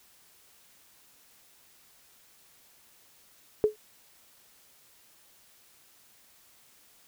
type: tone with exponential decay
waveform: sine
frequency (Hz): 426.1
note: G#4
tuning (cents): +44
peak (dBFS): -15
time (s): 3.64-3.76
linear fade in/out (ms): 0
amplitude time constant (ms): 24
effects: white hiss -60 dBFS RMS until 7.07 s